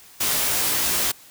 white noise with comb filter, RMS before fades -22 dBFS, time 0.2-1.12 s, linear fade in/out 10 ms, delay 17 ms, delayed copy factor +0.55, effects white hiss -48 dBFS RMS until 1.3 s

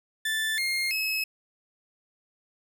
30% pulse tone with pitch steps, 1760 / 2130 / 2577 Hz, A6 / C7 / E7, 0 / +30 / -40 cents, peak -23 dBFS, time 0.25-1.24 s, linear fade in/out 5 ms, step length 330 ms, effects none

